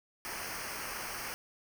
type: noise with comb filter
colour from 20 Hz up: pink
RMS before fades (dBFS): -40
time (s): 0.25-1.34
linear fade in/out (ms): 0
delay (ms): 0.27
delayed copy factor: -0.8
effects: none